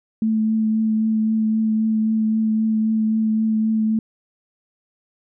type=tone with vibrato; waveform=sine; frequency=219.3 Hz; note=A3; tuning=6 cents flat; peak=-16 dBFS; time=0.22-3.99 s; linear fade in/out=2 ms; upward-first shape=triangle; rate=3.8 Hz; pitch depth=16 cents each way; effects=none